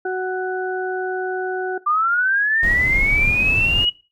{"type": "harmonic tone", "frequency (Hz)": 371.4, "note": "F#4", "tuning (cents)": 7, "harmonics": [1, 2, 4], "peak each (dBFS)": [-22, -27, -27], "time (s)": [0.05, 1.78], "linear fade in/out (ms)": 5}
{"type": "linear sweep", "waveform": "sine", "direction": "up", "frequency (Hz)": [1179, 2928], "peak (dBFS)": -15, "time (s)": [1.86, 3.9], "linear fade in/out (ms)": 10}
{"type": "noise", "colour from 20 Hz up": "brown", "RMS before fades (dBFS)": -24, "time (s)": [2.63, 3.85], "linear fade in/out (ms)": 2}
{"effects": ["noise-tail reverb RT60 0.3 s tail -18 dB re dry"]}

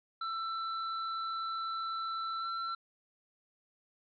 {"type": "tone with pitch glide", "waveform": "square", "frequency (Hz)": [1334, 1347.9], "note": ["E6", "E6"], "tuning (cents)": [20, 38], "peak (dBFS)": -35, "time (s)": [0.21, 2.75], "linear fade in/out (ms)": 5, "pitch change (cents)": 18, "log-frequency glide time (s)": [2.39, 2.46], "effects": ["resampled to 11025 Hz", "11-bit"]}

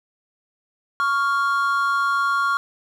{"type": "tone pair together", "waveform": "triangle", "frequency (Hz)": [1113.1, 1396.9], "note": ["C#6", "F6"], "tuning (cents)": [7, 0], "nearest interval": "major third", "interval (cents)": 393, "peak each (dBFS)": -19, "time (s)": [1, 2.57], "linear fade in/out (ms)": 0, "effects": []}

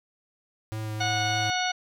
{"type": "tone with vibrato", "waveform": "square", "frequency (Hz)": 108.5, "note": "A2", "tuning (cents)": -24, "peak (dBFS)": -31, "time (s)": [0.72, 1.5], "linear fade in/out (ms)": 0, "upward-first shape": "sine", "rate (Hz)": 3.4, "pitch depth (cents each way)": 14}
{"type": "harmonic tone", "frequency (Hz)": 732, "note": "F#5", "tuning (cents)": -19, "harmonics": [1, 2, 3, 4, 5, 6, 8], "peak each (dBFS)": [-28, -31, -33, -34, -35, -36, -37], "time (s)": [1, 1.72], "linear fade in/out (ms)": 10}
{"effects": []}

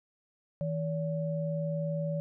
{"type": "tone pair together", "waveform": "sine", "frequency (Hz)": [160.5, 572], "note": ["E3", "D5"], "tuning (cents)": [-46, -46], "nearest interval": "octave + minor seventh", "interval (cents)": 2200, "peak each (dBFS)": [-31, -34], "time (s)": [0.61, 2.2], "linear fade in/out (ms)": 0, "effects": []}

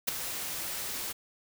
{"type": "noise with ADSR envelope", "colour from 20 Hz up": "white", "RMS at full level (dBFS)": -25, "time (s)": [0.07, 1.13], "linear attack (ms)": 18, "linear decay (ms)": 3, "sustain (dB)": -11, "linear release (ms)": 17, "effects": []}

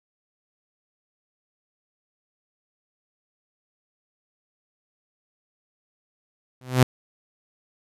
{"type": "tone with exponential growth", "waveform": "sawtooth", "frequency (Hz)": 127.4, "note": "C3", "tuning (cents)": -46, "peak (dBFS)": -6, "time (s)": [6.61, 6.83], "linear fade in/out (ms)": 2, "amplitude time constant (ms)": 47, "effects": ["resampled to 32000 Hz"]}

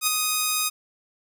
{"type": "tone with ADSR envelope", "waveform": "5% pulse", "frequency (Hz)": 1247, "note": "D#6", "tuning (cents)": 3, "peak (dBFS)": -6, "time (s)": [0.01, 0.7], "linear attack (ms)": 59, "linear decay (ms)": 18, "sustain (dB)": -4, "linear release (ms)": 24, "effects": []}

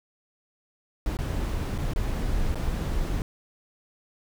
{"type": "noise with dropouts", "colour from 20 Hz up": "brown", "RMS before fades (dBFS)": -27, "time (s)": [1.06, 3.22], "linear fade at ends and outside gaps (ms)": 1, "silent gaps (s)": [[1.17, 1.188], [1.779, 1.785], [1.935, 1.96], [2.546, 2.555]], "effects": []}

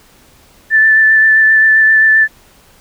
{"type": "tone with vibrato", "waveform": "sine", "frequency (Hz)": 1760, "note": "A6", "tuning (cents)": 0, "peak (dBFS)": -5, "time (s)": [0.7, 2.28], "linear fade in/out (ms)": 50, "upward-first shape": "triangle", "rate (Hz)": 7.6, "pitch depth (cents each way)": 17, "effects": ["pink hiss -46 dBFS RMS until 2.8 s"]}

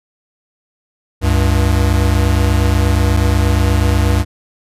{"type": "tone pair together", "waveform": "square", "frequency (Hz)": [68.4, 96.73], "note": ["C#2", "G2"], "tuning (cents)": [-23, -23], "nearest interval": "tritone", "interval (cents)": 600, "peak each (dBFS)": [-14, -14], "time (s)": [1.21, 4.25], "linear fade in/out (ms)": 50, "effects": ["resampled to 32000 Hz"]}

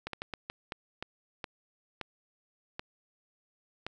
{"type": "slowing click train", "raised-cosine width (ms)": 0.3, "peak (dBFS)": -20, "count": 11, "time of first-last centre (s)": [0.07, 3.866], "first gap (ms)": 63, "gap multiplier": 1.37, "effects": []}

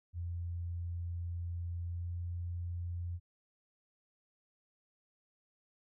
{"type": "tone with pitch glide", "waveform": "sine", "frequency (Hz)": [86.2, 87], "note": ["F2", "F2"], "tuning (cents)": [-22, -6], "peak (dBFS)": -36, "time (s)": [0.13, 3.2], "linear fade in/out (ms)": 50, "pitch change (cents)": 16, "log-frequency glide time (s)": [1.85, 2.12], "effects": []}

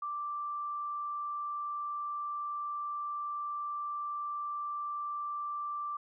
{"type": "tone", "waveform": "sine", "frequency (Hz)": 1174.7, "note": "D6", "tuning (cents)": 0, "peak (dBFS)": -34, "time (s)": [0.02, 5.97], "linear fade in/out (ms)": 5, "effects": []}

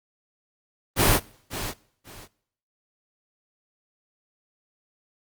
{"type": "noise with echo", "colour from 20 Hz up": "pink", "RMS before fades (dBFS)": -18, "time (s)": [0.96, 1.2], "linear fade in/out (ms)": 50, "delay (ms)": 540, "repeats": 2, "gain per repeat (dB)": -13, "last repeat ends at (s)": 2.28, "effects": ["noise-tail reverb RT60 0.7 s tail -23 dB re dry", "Opus 32 kbps"]}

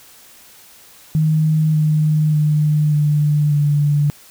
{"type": "tone with pitch steps", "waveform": "sine", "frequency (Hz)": [156, 153.5, 151.03, 148.61, 146.23], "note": ["D#3", "D#3", "D3", "D3", "D3"], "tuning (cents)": [5, -23, 49, 21, -7], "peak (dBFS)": -12, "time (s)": [1.15, 4.1], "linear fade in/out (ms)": 0, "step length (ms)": 590, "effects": ["white hiss -45 dBFS RMS until 4.3 s"]}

